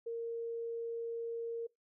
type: tone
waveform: sine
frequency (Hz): 462.9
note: A#4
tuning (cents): -12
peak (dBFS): -36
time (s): 0.06-1.67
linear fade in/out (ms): 10
effects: noise-tail reverb RT60 0.2 s tail -23 dB re dry